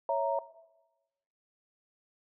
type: chord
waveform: sine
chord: A# diminished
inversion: first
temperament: equal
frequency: 554.4 / 659.3 / 932.3 Hz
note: C#5 / E5 / A#5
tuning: 0 / 0 / 0 cents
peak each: -31 dBFS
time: 0.09-0.39 s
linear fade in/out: 2 ms
effects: noise-tail reverb RT60 1.0 s tail -17 dB re dry